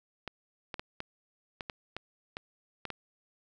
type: clicks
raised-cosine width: 0.3 ms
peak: -21 dBFS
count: 10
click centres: 0.277 / 0.742 / 0.795 / 1.004 / 1.608 / 1.698 / 1.966 / 2.369 / 2.853 / 2.903 s
effects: none